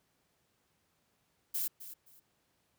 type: noise with echo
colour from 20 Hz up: violet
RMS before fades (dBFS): -34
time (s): 1.54-1.68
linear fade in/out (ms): 10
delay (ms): 260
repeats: 2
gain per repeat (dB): -13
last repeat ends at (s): 2.2
effects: pink hiss -75 dBFS RMS until 2.78 s + high-pass 80 Hz 12 dB/octave